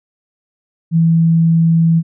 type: tone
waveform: sine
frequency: 164.81 Hz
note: E3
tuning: in tune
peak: -8 dBFS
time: 0.91-2.03 s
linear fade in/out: 50 ms
effects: none